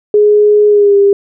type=tone with pitch glide; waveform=sine; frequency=417.8 to 400.5 Hz; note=G#4 to G4; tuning=+10 to +37 cents; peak=-4 dBFS; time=0.14-1.13 s; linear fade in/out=2 ms; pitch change=-73 cents; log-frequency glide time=0.68-0.96 s; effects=none